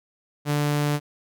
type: tone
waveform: sawtooth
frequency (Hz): 146.83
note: D3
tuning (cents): 0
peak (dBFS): -17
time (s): 0.45-1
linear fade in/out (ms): 50
effects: none